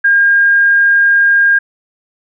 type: tone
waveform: sine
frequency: 1614 Hz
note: G#6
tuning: 50 cents flat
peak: -6 dBFS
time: 0.04-1.59 s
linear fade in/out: 10 ms
effects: none